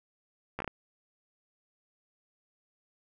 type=slowing click train; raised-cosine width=0.5 ms; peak=-20 dBFS; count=5; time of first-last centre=0.59-0.677 s; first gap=13 ms; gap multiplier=1.36; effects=none